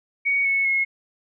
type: tone with pitch steps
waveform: sine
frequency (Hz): 2238 / 2203 / 2169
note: C#7 / C#7 / C#7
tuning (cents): +16 / -11 / -38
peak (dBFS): -18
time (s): 0.25-0.85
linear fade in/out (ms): 20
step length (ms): 200
effects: none